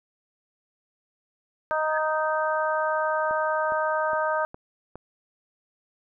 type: harmonic tone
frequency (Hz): 311.1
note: D#4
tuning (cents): 0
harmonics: 2 / 3 / 4 / 5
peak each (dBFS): -26 / -28 / -29 / -30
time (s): 1.71-4.45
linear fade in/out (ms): 0
type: tone with exponential growth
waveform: sine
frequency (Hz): 1696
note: G#6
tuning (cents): +36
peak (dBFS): -26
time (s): 1.83-1.98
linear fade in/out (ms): 5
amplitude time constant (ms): 32
type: click train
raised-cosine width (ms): 1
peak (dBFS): -25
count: 5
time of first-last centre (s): 3.31-4.956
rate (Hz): 2.43
effects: none